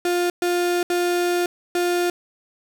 35% pulse tone bursts at uneven times, 352.1 Hz, F4, 14 cents sharp, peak -17 dBFS, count 4, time 0.05-0.3 / 0.42-0.83 / 0.9-1.46 / 1.75-2.1 s, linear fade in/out 2 ms, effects none

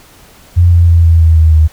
sine tone with pitch steps, 87.2 / 85.65 / 84.13 / 82.64 / 81.17 / 79.73 / 78.32 Hz, F2 / F2 / E2 / E2 / E2 / D#2 / D#2, -2 / -33 / +36 / +5 / -26 / +43 / +12 cents, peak -3 dBFS, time 0.56-1.68 s, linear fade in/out 20 ms, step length 160 ms, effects pink hiss -41 dBFS RMS until 1.72 s

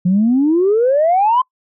sine exponential sweep, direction up, 173.8 to 1046.5 Hz, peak -9 dBFS, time 0.05-1.42 s, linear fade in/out 10 ms, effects noise-tail reverb RT60 0.1 s tail -24 dB re dry + tanh soft clip ceiling -6 dBFS

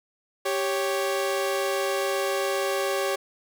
sawtooth tone pair together, 392 / 554.4 Hz, G4 / C#5, 0 / 0 cents, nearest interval tritone, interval 600 cents, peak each -23 dBFS, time 0.45-3.16 s, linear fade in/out 10 ms, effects none

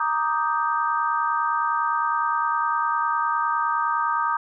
sine chord, Eb major seventh, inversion second, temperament equal, 932.3 / 1174.7 / 1244.5 / 1568 Hz, Bb5 / D6 / Eb6 / G6, 0 / 0 / 0 / 0 cents, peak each -25 / -28 / -24 / -29 dBFS, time 0-4.37 s, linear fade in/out 5 ms, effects none

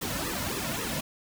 pink noise with flanger, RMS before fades -32 dBFS, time 0.01-1.01 s, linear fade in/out 10 ms, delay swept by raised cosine 1.3 to 2.6 ms, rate 3.7 Hz, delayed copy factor -0.9, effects none

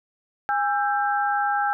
sine tone cluster, 818 / 1333 / 1576 Hz, G#5 / E6 / G6, -26 / +19 / +9 cents, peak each -22 / -27 / -27 dBFS, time 0.49-1.73 s, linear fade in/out 0 ms, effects none

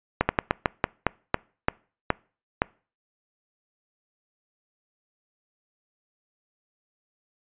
slowing click train, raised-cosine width 0.5 ms, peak -4 dBFS, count 11, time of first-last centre 0.21-2.619 s, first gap 80 ms, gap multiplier 1.23, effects noise-tail reverb RT60 0.4 s tail -25 dB re dry + resampled to 8000 Hz

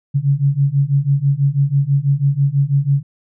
sine beating tone pair, 136.8 / 142.9 Hz, C#3 / D3, -23 / -47 cents, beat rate 6.1 Hz, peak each -16 / -15 dBFS, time 0.14-3.03 s, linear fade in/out 20 ms, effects none

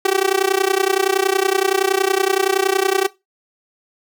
sawtooth tone with amplitude modulation, 384.5 Hz, G4, 33 cents flat, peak -7 dBFS, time 0.05-3.07 s, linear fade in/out 5 ms, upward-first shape sine, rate 30.7 Hz, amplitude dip 95%, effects noise-tail reverb RT60 0.2 s tail -18 dB re dry

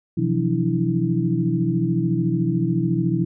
sine tone cluster, 127.1 / 166.1 / 179.9 / 287.7 / 326.4 Hz, C3 / E3 / F#3 / D4 / E4, -50 / +13 / -48 / -36 / -17 cents, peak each -24 / -23 / -24 / -30 / -24 dBFS, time 0.17-3.25 s, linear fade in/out 10 ms, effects none

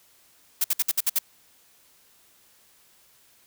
blue noise bursts, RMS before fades -22 dBFS, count 7, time 0.61-1.188 s, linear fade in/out 5 ms, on 32 ms, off 59 ms, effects white hiss -59 dBFS RMS until 3.46 s

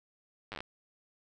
slowing click train, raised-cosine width 0.3 ms, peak -24 dBFS, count 8, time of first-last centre 0.52-0.605 s, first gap 9 ms, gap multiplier 1.1, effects none

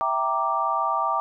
sine chord, E half-diminished seventh, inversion none, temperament equal, 659.3 / 784 / 932.3 / 1174.7 Hz, E5 / G5 / Bb5 / D6, 0 / 0 / 0 / 0 cents, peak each -30 / -28 / -27 / -24 dBFS, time 0.01-1.2 s, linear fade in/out 0 ms, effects none

